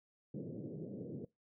pink band-pass noise, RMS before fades -45 dBFS, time 0.34-1.25 s, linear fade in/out 5 ms, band 120 to 510 Hz, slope 48 dB/octave, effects noise-tail reverb RT60 0.2 s tail -22 dB re dry

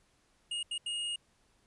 square tone bursts at uneven times, 2859 Hz, F7, 40 cents sharp, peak -34 dBFS, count 3, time 0.51-0.63 / 0.71-0.78 / 0.86-1.16 s, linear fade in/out 5 ms, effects pink hiss -70 dBFS RMS until 1.66 s + resampled to 24000 Hz

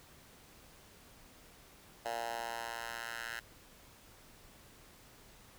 10% pulse tone with high-pass filter sweep, 116.54 Hz, A#2, in tune, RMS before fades -41 dBFS, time 2.05-3.4 s, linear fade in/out 10 ms, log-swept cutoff 700 to 1500 Hz, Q 2.5, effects pink hiss -59 dBFS RMS until 5.58 s

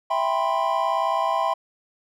triangle chord, C major seventh, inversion first, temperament equal with one note detuned, 659.3 / 789.4 / 987.8 / 1046.5 Hz, E5 / G5 / B5 / C6, 0 / +12 / 0 / 0 cents, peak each -24 dBFS, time 0.1-1.54 s, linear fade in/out 10 ms, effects none

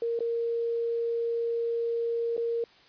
sine tone with dropouts, 465.3 Hz, A#4, 3 cents flat, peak -26 dBFS, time 0.02-2.64 s, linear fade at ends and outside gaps 2 ms, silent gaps 0.191-0.205 / 2.367-2.377 s, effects white hiss -57 dBFS RMS until 2.88 s + resampled to 11025 Hz

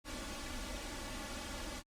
pink noise with comb filter, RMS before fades -43 dBFS, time 0.04-1.83 s, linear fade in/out 50 ms, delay 3.5 ms, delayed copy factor +1, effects low-pass 9000 Hz 12 dB/octave + Opus 48 kbps

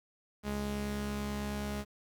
sawtooth tone pair together, 69.31 / 207.7 Hz, C#2 / G#3, 0 / 0 cents, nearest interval octave + perfect fifth, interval 1900 cents, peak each -35 / -32 dBFS, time 0.43-1.85 s, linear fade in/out 50 ms, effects 10-bit

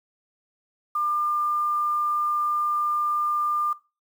sine tone with quantisation, 1199 Hz, D6, 36 cents sharp, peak -22 dBFS, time 0.95-3.73 s, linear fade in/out 5 ms, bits 8, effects noise-tail reverb RT60 0.3 s tail -19 dB re dry

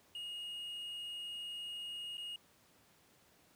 triangle tone with dropouts, 2866 Hz, F7, 44 cents sharp, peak -40 dBFS, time 0.15-2.36 s, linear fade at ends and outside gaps 2 ms, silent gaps 2.171-2.179 s, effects pink hiss -67 dBFS RMS until 3.55 s + high-pass 100 Hz 12 dB/octave

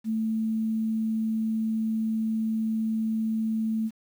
sine tone with quantisation, 221.2 Hz, A3, 9 cents sharp, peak -24 dBFS, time 0.04-3.91 s, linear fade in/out 50 ms, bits 9, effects none

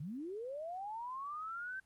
sine linear sweep, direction up, 130.81 to 1568 Hz, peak -40 dBFS, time 0-1.8 s, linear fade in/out 5 ms, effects pink hiss -73 dBFS RMS until 1.85 s + Opus 32 kbps

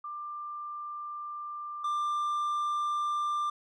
sine / triangle tone pair in turn, 1188 / 1188 Hz, D6 / D6, +20 / +20 cents, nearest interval unison, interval 0 cents, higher neither, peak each -36 / -26 dBFS, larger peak second, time 0.04-1.84 / 1.84-3.5 s, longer first, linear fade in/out 5 ms, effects resampled to 24000 Hz

